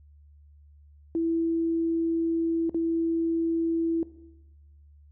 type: tone with dropouts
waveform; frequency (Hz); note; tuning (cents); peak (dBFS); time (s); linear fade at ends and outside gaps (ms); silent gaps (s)
sine; 330.5; E4; +5; -23; 1.15-4.03; 1; 2.695-2.745
effects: noise-tail reverb RT60 1.0 s tail -17 dB re dry + added 73 Hz sine -51 dBFS peak until 5.11 s